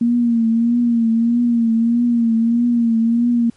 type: tone with vibrato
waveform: sine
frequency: 233.1 Hz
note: A#3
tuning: in tune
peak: -12 dBFS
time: 0.01-3.5 s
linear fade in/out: 5 ms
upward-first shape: triangle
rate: 1.6 Hz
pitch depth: 64 cents each way
effects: pink hiss -55 dBFS RMS until 3.56 s + MP3 48 kbps